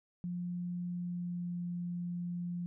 sine tone with pitch glide, 176.5 to 174.98 Hz, F3 to F3, +19 to +4 cents, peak -35 dBFS, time 0.24-2.66 s, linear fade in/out 0 ms, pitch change -15 cents, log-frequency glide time 0.88-1.61 s, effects none

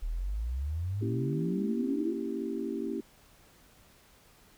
sine exponential sweep, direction up, 36.71 to 351.2 Hz, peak -30 dBFS, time 0.02-2.14 s, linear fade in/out 10 ms
sine chord, A# diminished seventh, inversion none, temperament equal, 233.1 / 277.2 / 329.6 / 392 Hz, A#3 / C#4 / E4 / G4, 0 / 0 / 0 / 0 cents, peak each -37 dBFS, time 1.01-3.01 s, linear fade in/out 10 ms
effects pink hiss -60 dBFS RMS until 4.57 s

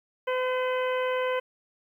harmonic tone, 509 Hz, C5, 48 cents flat, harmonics 1 / 2 / 3 / 4 / 5 / 6, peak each -26 / -32 / -36 / -38 / -40 / -42 dBFS, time 0.27-1.4 s, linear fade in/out 10 ms, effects 10-bit

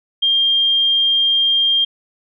sine tone, 3203 Hz, G7, 37 cents sharp, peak -12 dBFS, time 0.22-1.85 s, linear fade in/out 10 ms, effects none

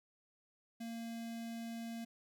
square tone with notch filter, 230 Hz, A#3, 23 cents flat, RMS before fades -44 dBFS, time 0.8-2.05 s, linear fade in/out 10 ms, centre 1200 Hz, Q 1.8, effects none

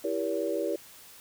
sine chord, E diminished seventh, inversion none, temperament just, 329.6 / 395.6 / 474.7 / 569.6 Hz, E4 / G4 / Bb4 / Db5, 0 / +16 / +31 / +47 cents, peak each -33 / -33 / -33 / -32 dBFS, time 0.04-0.76 s, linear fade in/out 5 ms, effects white hiss -51 dBFS RMS until 1.2 s

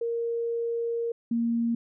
sine tone pair in turn, 465.9 / 232.9 Hz, A#4 / A#3, -1 / -1 cents, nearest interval octave, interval 1200 cents, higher first, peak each -26 / -23 dBFS, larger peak second, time 0.01-1.12 / 1.31-1.75 s, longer first, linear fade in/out 5 ms, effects none

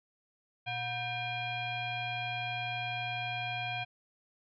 sine tone with frequency modulation, 1568 Hz, G6, in tune, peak -33 dBFS, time 0.66-3.85 s, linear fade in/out 20 ms, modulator 844 Hz, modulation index 1.9, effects none

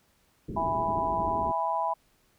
white low-pass noise, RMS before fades -36 dBFS, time 0.48-1.52 s, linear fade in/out 10 ms, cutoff 410 Hz, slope 48 dB/octave
sine chord, E major, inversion none, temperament just, 659.3 / 824.1 / 988.9 Hz, E5 / G#5 / B5, 0 / -14 / +2 cents, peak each -32 / -31 / -28 dBFS, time 0.56-1.94 s, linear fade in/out 10 ms
effects pink hiss -67 dBFS RMS until 2.38 s

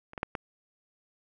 clicks, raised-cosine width 0.5 ms, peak -30 / -21 / -13 / -17 dBFS, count 4, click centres 0.134 / 0.178 / 0.231 / 0.352 s, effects none

